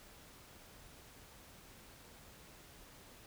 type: silence
effects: pink hiss -58 dBFS RMS until 3.26 s